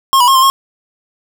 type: tone with pitch steps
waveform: square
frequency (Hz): 1075 / 978 / 1077 / 1049 / 1083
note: C6 / B5 / C6 / C6 / C#6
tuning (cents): +47 / -17 / +50 / +4 / -41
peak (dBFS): -7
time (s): 0.13-0.5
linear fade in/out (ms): 0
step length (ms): 74
effects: none